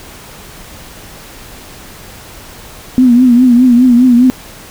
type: tone with vibrato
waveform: sine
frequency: 246.9 Hz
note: B3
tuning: in tune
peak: -3 dBFS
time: 2.98-4.3 s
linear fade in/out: 0 ms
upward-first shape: triangle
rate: 4.9 Hz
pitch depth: 96 cents each way
effects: pink hiss -33 dBFS RMS until 4.7 s